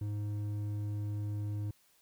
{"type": "tone with hard clipping", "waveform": "sine", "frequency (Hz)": 103.83, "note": "G#2", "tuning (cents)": 0, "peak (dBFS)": -35, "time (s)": [0.01, 1.71], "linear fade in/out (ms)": 5, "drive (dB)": 6, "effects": ["white hiss -68 dBFS RMS until 2.01 s"]}